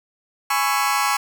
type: chord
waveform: sawtooth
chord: C# minor seventh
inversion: second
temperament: just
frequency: 831.5 / 997.9 / 1108.7 / 1330.5 Hz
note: G#5 / B5 / C#6 / E6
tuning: +2 / +18 / 0 / +16 cents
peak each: -19 / -22 / -18 / -22 dBFS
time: 0.5-1.17 s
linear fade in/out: 5 ms
effects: none